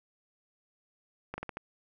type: slowing click train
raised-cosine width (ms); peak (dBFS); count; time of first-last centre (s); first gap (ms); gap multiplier
0.5; -22; 5; 1.34-1.571; 40; 1.25
effects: none